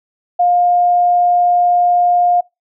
sine tone, 708 Hz, F5, 23 cents sharp, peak -9 dBFS, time 0.39-2.41 s, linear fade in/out 10 ms, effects noise-tail reverb RT60 0.2 s tail -23 dB re dry

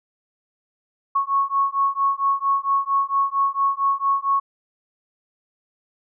sine beating tone pair, 1101 / 1105.4 Hz, C#6 / C#6, -12 / -5 cents, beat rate 4.4 Hz, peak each -21 dBFS, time 1.15-4.4 s, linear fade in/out 10 ms, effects none

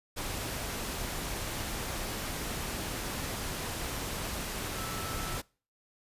sine tone in noise, 1318.5 Hz, E6, in tune, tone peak -42 dBFS, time 4.74-5.38 s, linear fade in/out 20 ms, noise pink, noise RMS -36 dBFS, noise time 0.16-5.42 s, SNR -9 dB, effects noise-tail reverb RT60 0.4 s tail -25 dB re dry + resampled to 32000 Hz

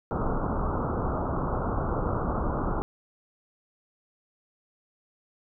pink low-pass noise, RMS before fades -28 dBFS, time 0.11-2.82 s, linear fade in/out 0 ms, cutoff 1400 Hz, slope 96 dB/octave, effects none

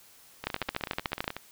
two click trains, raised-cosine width 0.3 ms, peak -12 / -19 dBFS, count 12 / 16, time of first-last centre 0.47-1.279 / 0.44-1.366 s, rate 13.6 / 16.2 Hz, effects white hiss -56 dBFS RMS until 1.51 s

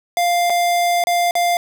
square tone with dropouts, 698.5 Hz, F5, in tune, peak -15 dBFS, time 0.17-1.57 s, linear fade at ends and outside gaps 1 ms, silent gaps 0.498-0.502 / 1.039-1.07 / 1.31-1.353 s, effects none

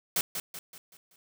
white noise with echo, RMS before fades -27 dBFS, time 0.16-0.21 s, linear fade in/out 2 ms, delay 190 ms, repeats 5, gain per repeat -7 dB, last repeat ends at 1.16 s, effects none

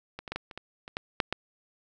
clicks, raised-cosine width 0.3 ms, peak -22 / -23 / -17 / -16 / -27 / -22 / -25 / -15 / -7 / -12 dBFS, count 10, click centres 0.19 / 0.278 / 0.32 / 0.36 / 0.512 / 0.576 / 0.879 / 0.969 / 1.202 / 1.326 s, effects none

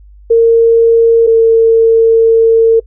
sine tone pair in turn, 459.1 / 453.3 Hz, A#4 / A#4, -26 / -48 cents, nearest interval unison, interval 22 cents, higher first, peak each -3 dBFS, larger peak neither, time 0.3-1.27 / 1.27-2.8 s, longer second, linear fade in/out 10 ms, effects noise-tail reverb RT60 0.1 s tail -23 dB re dry + added 50 Hz sine -35 dBFS peak until 2.86 s

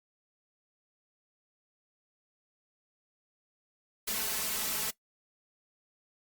white noise with comb filter, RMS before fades -33 dBFS, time 4.07-4.91 s, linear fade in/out 10 ms, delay 4.6 ms, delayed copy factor +0.85, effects noise-tail reverb RT60 0.1 s tail -19 dB re dry + Opus 48 kbps

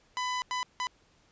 sawtooth tone bursts at uneven times, 1000 Hz, B5, 21 cents sharp, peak -26 dBFS, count 3, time 0.17-0.42 / 0.51-0.63 / 0.8-0.87 s, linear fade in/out 0 ms, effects pink hiss -65 dBFS RMS until 1.31 s + resampled to 16000 Hz

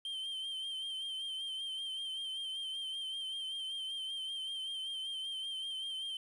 triangle tone with vibrato, 3136 Hz, G7, in tune, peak -36 dBFS, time 0.05-6.17 s, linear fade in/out 2 ms, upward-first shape sine, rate 5.2 Hz, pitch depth 41 cents each way, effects resampled to 32000 Hz + 11-bit

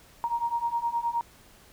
sine beating tone pair, 932.3 / 941.9 Hz, A#5 / A#5, 0 / +18 cents, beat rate 9.6 Hz, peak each -30 / -28 dBFS, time 0.24-1.21 s, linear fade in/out 0 ms, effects pink hiss -55 dBFS RMS until 1.72 s

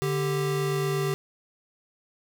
square tone pair together, 146.83 / 392 Hz, D3 / G4, 0 / 0 cents, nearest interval octave + perfect fourth, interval 1700 cents, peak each -28 / -28 dBFS, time 0.02-1.14 s, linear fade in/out 0 ms, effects none

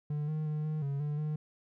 triangle tone with pitch steps, 148.6 / 154.7 / 152 / 154.4 / 139.7 / 148 / 152.3 Hz, D3 / D#3 / D#3 / D#3 / C#3 / D3 / D#3, +21 / -10 / -40 / -13 / +14 / +14 / -37 cents, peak -29 dBFS, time 0.1-1.36 s, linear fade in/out 5 ms, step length 180 ms, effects none

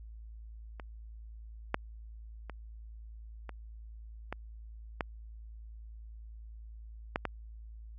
clicks, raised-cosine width 0.5 ms, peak -28 / -13 / -27 / -27 / -21 / -16 / -15 / -17 dBFS, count 8, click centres 0.798 / 1.744 / 2.497 / 3.493 / 4.326 / 5.008 / 7.159 / 7.253 s, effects added 55 Hz sine -45 dBFS peak until 7.98 s

